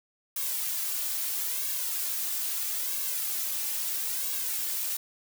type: noise with flanger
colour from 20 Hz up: blue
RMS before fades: -31 dBFS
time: 0.36-4.97 s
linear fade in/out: 5 ms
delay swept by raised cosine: 1.8 to 3.4 ms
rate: 0.76 Hz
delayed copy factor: +0.85
effects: none